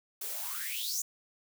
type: noise with high-pass filter sweep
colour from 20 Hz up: blue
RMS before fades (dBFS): -36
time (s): 0.21-1.02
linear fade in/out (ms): 5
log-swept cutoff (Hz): 360 to 7100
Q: 8.4
effects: none